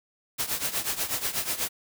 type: noise with tremolo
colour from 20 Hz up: white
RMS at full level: -26 dBFS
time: 0.38-1.69 s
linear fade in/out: 20 ms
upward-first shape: triangle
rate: 8.2 Hz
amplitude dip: 85%
effects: none